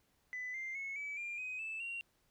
sine tone with pitch steps, 2000 / 2093 / 2191 / 2293 / 2400 / 2513 / 2630 / 2753 Hz, B6 / C7 / C#7 / D7 / D7 / D#7 / E7 / F7, +21 / 0 / -21 / -42 / +37 / +17 / -5 / -25 cents, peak -38 dBFS, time 0.33-2.01 s, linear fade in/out 0 ms, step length 210 ms, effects tanh soft clip ceiling -36 dBFS + pink hiss -75 dBFS RMS until 2.3 s

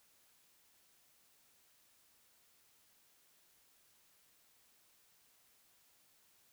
silence, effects white hiss -70 dBFS RMS until 6.52 s

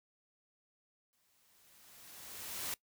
white noise with exponential growth, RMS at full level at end -38 dBFS, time 1.13-2.74 s, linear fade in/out 0 ms, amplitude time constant 350 ms, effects noise-tail reverb RT60 0.1 s tail -21 dB re dry

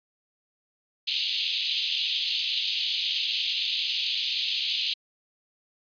pink band-pass noise, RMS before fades -28 dBFS, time 1.07-4.94 s, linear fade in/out 10 ms, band 2800 to 4500 Hz, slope 48 dB/octave, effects resampled to 11025 Hz

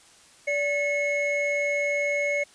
triangle tone pair together, 578.7 / 2182 Hz, D5 / C#7, -26 / -28 cents, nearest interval octave + major seventh, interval 2298 cents, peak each -24 dBFS, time 0.47-2.44 s, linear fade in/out 10 ms, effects white hiss -54 dBFS RMS until 2.54 s + resampled to 22050 Hz

